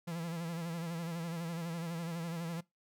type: tone with vibrato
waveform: 45% pulse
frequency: 167.6 Hz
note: E3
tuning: 29 cents sharp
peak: -37 dBFS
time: 0.07-2.61 s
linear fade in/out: 10 ms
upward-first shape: sine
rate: 12 Hz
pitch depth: 61 cents each way
effects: noise-tail reverb RT60 0.2 s tail -22 dB re dry